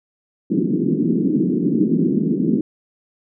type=band-pass noise; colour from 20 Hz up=pink; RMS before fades=-18 dBFS; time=0.5-2.61 s; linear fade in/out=5 ms; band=170 to 360 Hz; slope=48 dB/octave; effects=none